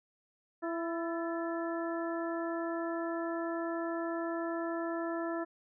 harmonic tone with a mistuned harmonic, 333.7 Hz, E4, 21 cents sharp, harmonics 1 / 2 / 3 / 4 / 5, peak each -35 / -38 / -44 / -43 / -45 dBFS, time 0.62-5.45 s, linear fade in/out 20 ms, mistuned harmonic 5, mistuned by +69 cents, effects none

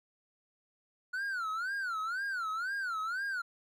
triangle tone with vibrato, 1439 Hz, F#6, 49 cents flat, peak -31 dBFS, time 1.13-3.42 s, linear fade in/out 10 ms, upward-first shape sine, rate 2 Hz, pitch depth 210 cents each way, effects none

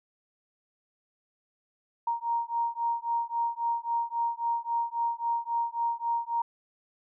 sine beating tone pair, 932.3 / 936 Hz, A#5 / A#5, 0 / +7 cents, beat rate 3.7 Hz, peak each -30 dBFS, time 2.07-6.42 s, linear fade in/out 5 ms, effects none

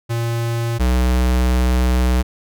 square tone pair in turn, 116.54 / 62.38 Hz, A#2 / B1, 0 / +18 cents, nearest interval major seventh, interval 1082 cents, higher first, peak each -19 / -14 dBFS, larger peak second, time 0.09-0.79 / 0.79-2.23 s, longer second, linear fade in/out 20 ms, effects none

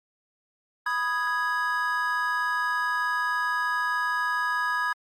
triangle chord, G# minor, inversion first, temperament equal, 987.8 / 1244.5 / 1661.2 Hz, B5 / D#6 / G#6, 0 / 0 / 0 cents, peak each -28 / -28 / -25 dBFS, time 0.86-4.93 s, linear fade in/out 5 ms, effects Opus 32 kbps

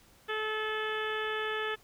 harmonic tone, 432.9 Hz, A4, 28 cents flat, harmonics 1 / 2 / 3 / 4 / 5 / 6 / 7 / 8, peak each -35 / -42 / -38 / -36 / -45 / -44 / -43 / -45 dBFS, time 0.28-1.76 s, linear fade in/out 20 ms, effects pink hiss -61 dBFS RMS until 1.83 s

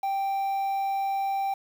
triangle tone with quantisation, 784 Hz, G5, in tune, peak -23 dBFS, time 0.03-1.54 s, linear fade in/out 5 ms, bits 8, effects none

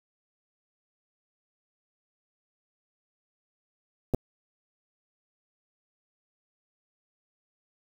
clicks, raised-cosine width 2 ms, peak -14 / -11 dBFS, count 2, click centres 4.138 / 4.146 s, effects 7-bit

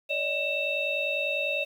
sine tone cluster, 570 / 620 / 2660 / 3742 Hz, C#5 / D#5 / E7 / A#7, +48 / -6 / +15 / +6 cents, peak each -32 / -34 / -28 / -36 dBFS, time 0.09-1.65 s, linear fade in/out 20 ms, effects 9-bit

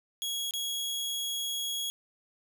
sawtooth tone with dropouts, 3323 Hz, G#7, in tune, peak -28 dBFS, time 0.22-1.9 s, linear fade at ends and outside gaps 0 ms, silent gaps 0.509-0.537 s, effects none

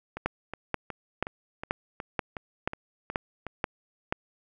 two click trains, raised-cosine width 0.5 ms, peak -20 / -11 dBFS, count 10 / 9, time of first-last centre 0.17-3.467 / 0.26-4.125 s, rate 2.73 / 2.07 Hz, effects none

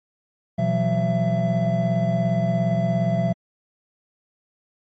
triangle tone cluster, 123.3 / 168.8 / 186 / 669 Hz, B2 / E3 / F#3 / E5, -2 / +41 / +9 / +25 cents, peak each -22 dBFS, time 0.58-3.33 s, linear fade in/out 10 ms, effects MP3 32 kbps

